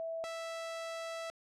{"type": "tone pair in turn", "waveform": ["sine", "sawtooth"], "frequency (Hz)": [656, 658.9], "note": ["E5", "E5"], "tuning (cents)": [-9, -1], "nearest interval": "unison", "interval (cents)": 8, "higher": "second", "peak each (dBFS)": [-36, -35], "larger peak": "second", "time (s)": [[0, 0.24], [0.24, 1.3]], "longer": "second", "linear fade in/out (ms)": 0, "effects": ["low-pass 8000 Hz 12 dB/octave"]}